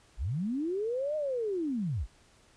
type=linear two-way sweep; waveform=sine; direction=up then down; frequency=38.8 to 622.3 to 38.8 Hz; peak=-29 dBFS; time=0.17-2.07 s; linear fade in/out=50 ms; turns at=1.16 s; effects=pink hiss -62 dBFS RMS until 2.56 s + resampled to 22050 Hz